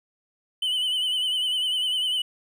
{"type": "tone with vibrato", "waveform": "triangle", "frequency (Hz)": 3005, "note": "F#7", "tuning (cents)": 26, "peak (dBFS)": -21, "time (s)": [0.62, 2.22], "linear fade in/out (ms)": 5, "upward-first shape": "sine", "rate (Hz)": 10, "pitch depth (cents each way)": 54, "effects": []}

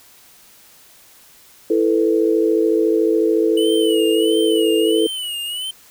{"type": "chord", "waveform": "sine", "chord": "E suspended fourth", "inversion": "none", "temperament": "equal", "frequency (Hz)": [329.6, 440, 493.9], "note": ["E4", "A4", "B4"], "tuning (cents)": [0, 0, 0], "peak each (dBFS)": [-17, -16, -22], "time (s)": [1.7, 5.07], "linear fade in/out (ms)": 5}
{"type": "tone with vibrato", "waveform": "square", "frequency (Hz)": 2960, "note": "F#7", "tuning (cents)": 0, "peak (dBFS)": -24, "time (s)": [3.57, 5.71], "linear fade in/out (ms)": 5, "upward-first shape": "sine", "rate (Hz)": 1.5, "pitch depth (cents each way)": 88}
{"effects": ["white hiss -48 dBFS RMS until 5.9 s"]}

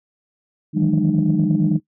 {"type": "tone cluster", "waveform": "sine", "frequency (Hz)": [154.2, 163, 182.4, 206.7, 304.1], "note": ["D#3", "E3", "F#3", "G#3", "D#4"], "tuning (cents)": [-15, -19, -24, -8, -40], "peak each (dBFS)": -20, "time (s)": [0.73, 1.8], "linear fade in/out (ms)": 50, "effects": ["noise-tail reverb RT60 0.1 s tail -19 dB re dry", "tanh soft clip ceiling -7 dBFS"]}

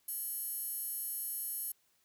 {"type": "tone with high-pass filter", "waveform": "square", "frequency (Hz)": 605, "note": "D#5", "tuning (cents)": -49, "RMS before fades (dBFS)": -39, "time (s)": [0.08, 1.72], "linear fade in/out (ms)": 5, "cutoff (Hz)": 11000, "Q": 5.4, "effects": ["white hiss -73 dBFS RMS until 2.04 s"]}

